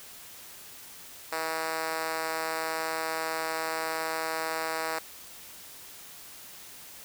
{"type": "tone with high-pass filter", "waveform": "5% pulse", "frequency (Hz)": 160.8, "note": "E3", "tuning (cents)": -43, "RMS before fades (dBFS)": -32, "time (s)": [1.32, 4.99], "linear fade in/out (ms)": 5, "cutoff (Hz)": 500, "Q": 1.1, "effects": ["white hiss -47 dBFS RMS until 7.04 s"]}